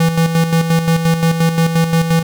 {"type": "tone with tremolo", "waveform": "square", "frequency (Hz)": 164.81, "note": "E3", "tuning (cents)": 0, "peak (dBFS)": -10, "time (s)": [0, 2.23], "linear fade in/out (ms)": 5, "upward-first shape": "square", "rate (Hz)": 5.7, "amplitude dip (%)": 55, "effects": []}